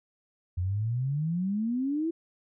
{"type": "exponential sweep", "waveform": "sine", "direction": "up", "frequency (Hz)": [86.5, 338.1], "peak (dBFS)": -26, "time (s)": [0.57, 2.11], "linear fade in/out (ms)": 10, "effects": []}